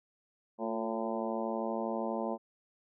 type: harmonic tone with a mistuned harmonic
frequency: 112.4 Hz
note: A2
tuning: 37 cents sharp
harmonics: 2 / 3 / 4 / 5 / 6 / 7 / 8 / 9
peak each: -37 / -40 / -41 / -38 / -40 / -43 / -42 / -45 dBFS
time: 0.58-2.38 s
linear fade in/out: 50 ms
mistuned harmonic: 3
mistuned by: +47 cents
effects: none

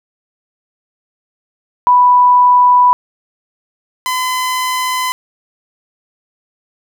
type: tone pair in turn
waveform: sine / sawtooth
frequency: 987.8 / 1016.7 Hz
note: B5 / B5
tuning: 0 / +50 cents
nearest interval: unison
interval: 50 cents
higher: second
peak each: -5 / -11 dBFS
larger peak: first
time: 1.87-2.93 / 4.06-5.12 s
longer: neither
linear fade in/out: 0 ms
effects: none

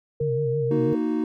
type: tone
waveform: sine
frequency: 464.2 Hz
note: A#4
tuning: 7 cents flat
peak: -23 dBFS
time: 0.2-0.95 s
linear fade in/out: 5 ms
type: tone with vibrato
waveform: sine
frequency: 136.1 Hz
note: C#3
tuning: 31 cents flat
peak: -25 dBFS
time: 0.21-0.93 s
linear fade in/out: 0 ms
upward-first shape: sine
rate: 6.1 Hz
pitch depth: 120 cents each way
type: chord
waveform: triangle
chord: D# minor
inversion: second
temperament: equal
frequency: 233.1 / 311.1 / 370 Hz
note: A#3 / D#4 / F#4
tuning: 0 / 0 / 0 cents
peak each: -25 / -22 / -28 dBFS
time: 0.71-1.24 s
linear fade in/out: 2 ms
effects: none

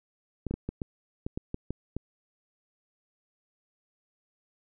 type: clicks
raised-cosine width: 3 ms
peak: -19 dBFS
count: 10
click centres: 0.467 / 0.51 / 0.54 / 0.69 / 0.818 / 1.265 / 1.375 / 1.544 / 1.706 / 1.966 s
effects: none

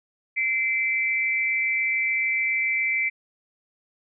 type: tone pair together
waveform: sine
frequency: 2070 / 2323 Hz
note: C7 / D7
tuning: -19 / -20 cents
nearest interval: major second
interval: 199 cents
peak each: -24 dBFS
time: 0.36-3.1 s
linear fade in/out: 20 ms
effects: none

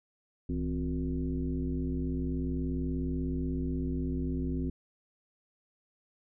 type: tone with frequency modulation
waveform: sine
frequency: 164.81 Hz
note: E3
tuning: in tune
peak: -29 dBFS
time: 0.49-4.7 s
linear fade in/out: 5 ms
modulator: 96.4 Hz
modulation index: 1.6
effects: none

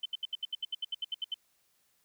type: tone bursts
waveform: sine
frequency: 3063 Hz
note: G7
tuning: 41 cents flat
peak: -31 dBFS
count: 14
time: 0.03-1.343 s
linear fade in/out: 5 ms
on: 26 ms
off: 73 ms
effects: white hiss -72 dBFS RMS until 2.04 s

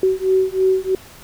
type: beating tone pair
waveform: sine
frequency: 376.1 / 379.2 Hz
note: F#4 / F#4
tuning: +28 / +43 cents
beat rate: 3.1 Hz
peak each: -17 dBFS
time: 0.03-0.95 s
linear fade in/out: 2 ms
effects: pink hiss -42 dBFS RMS until 1.23 s

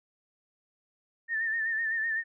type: tone with vibrato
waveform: sine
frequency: 1800 Hz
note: A6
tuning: 39 cents sharp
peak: -27 dBFS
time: 1.28-2.24 s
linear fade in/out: 50 ms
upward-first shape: sine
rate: 7.9 Hz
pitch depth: 54 cents each way
effects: none

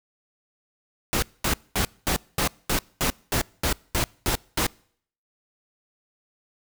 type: noise bursts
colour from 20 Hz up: pink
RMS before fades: -23 dBFS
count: 12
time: 1.13-4.666 s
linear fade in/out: 0 ms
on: 93 ms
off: 220 ms
effects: noise-tail reverb RT60 0.6 s tail -26 dB re dry

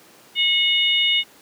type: harmonic tone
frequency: 727 Hz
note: F#5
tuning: 31 cents flat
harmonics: 3 / 4 / 5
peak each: -22 / -18 / -22 dBFS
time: 0.35-1.24 s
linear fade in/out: 50 ms
effects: pink hiss -49 dBFS RMS until 1.41 s + high-pass 200 Hz 12 dB/octave

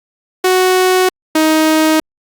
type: tone pair in turn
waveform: sawtooth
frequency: 370 / 314.1 Hz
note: F#4 / D#4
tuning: 0 / +16 cents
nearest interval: minor third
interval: 284 cents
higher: first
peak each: -5 dBFS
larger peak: neither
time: 0.44-1.09 / 1.35-2 s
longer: neither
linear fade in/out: 5 ms
effects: Opus 48 kbps

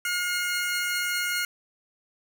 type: tone pair together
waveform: sawtooth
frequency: 1430.3 / 2143 Hz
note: F6 / C7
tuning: +41 / +41 cents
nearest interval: perfect fifth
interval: 700 cents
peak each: -24 / -26 dBFS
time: 0.05-1.45 s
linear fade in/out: 2 ms
effects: none

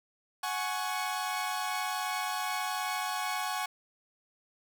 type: chord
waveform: sawtooth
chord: F# suspended second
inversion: none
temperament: equal with one note detuned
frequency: 740 / 838.8 / 1108.7 Hz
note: F#5 / G#5 / C#6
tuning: 0 / +17 / 0 cents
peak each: -32 dBFS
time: 0.43-3.66 s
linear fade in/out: 5 ms
effects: none

